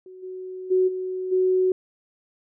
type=tone with level steps; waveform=sine; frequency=371.4 Hz; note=F#4; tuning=7 cents sharp; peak=-40 / -32 / -16 / -26 / -17 dBFS; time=0.06-1.72 s; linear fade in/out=2 ms; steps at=0.22 / 0.7 / 0.87 / 1.31 s; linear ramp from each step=20 ms; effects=none